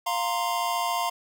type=chord; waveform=square; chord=F suspended fourth; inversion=none; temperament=equal; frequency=698.5 / 932.3 / 1046.5 Hz; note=F5 / Bb5 / C6; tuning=0 / 0 / 0 cents; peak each=-30 dBFS; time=0.06-1.1 s; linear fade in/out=10 ms; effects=none